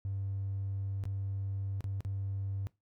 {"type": "tone with dropouts", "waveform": "triangle", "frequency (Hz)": 98, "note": "G2", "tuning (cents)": 0, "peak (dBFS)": -30, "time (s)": [0.05, 2.67], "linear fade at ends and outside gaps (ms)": 0, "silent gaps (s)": [[1.038, 1.054], [1.807, 1.842], [2.006, 2.049]], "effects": ["noise-tail reverb RT60 0.2 s tail -22 dB re dry", "tanh soft clip ceiling -29 dBFS"]}